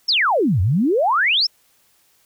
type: exponential two-way sweep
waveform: sine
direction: down then up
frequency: 5588 to 84.5 to 5588 Hz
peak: -14 dBFS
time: 0.08-1.47 s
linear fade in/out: 10 ms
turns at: 0.61 s
effects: white hiss -59 dBFS RMS until 2.25 s